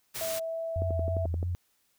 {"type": "noise", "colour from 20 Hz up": "white", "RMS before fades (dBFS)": -36, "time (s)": [0.14, 0.4], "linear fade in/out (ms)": 20}
{"type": "tone with pitch glide", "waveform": "sine", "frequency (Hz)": [651, 657.4], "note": ["E5", "E5"], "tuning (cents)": [-22, -5], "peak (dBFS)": -31, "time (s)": [0.21, 1.26], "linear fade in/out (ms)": 2, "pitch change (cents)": 17, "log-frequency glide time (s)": [0.34, 0.61]}
{"type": "tone with vibrato", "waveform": "sine", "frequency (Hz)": 85.9, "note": "F2", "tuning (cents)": -28, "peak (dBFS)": -28, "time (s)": [0.76, 1.55], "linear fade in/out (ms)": 0, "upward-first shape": "sine", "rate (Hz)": 3.1, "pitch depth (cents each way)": 56}
{"type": "click train", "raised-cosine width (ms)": 2, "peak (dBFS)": -23, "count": 8, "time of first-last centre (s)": [0.82, 1.429], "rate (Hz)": 11.5}
{"effects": ["white hiss -71 dBFS RMS until 1.98 s"]}